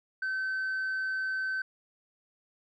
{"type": "tone", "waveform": "sine", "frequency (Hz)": 1535, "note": "G6", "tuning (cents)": -37, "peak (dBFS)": -27, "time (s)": [0.22, 1.62], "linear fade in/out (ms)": 5, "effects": ["tanh soft clip ceiling -28 dBFS"]}